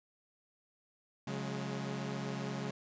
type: tone cluster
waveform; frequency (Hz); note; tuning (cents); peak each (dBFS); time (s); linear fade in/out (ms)
sawtooth; 137.8 / 181.3 / 209.4; C#3 / F#3 / G#3; -10 / -35 / +15; -36 / -39 / -37; 1.27-2.71; 5
effects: resampled to 16000 Hz